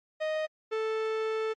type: tone pair in turn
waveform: 45% pulse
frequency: 622.3 / 440 Hz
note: D#5 / A4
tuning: 0 / 0 cents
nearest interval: tritone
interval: 600 cents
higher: first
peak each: -28 dBFS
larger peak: neither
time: 0.2-0.47 / 0.71-1.54 s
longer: second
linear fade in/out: 20 ms
effects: low-pass 3000 Hz 12 dB/octave + MP3 48 kbps